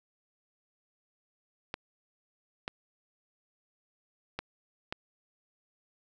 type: clicks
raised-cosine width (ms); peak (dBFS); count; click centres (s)
0.3; -18; 4; 1.741 / 2.679 / 4.39 / 4.925
effects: none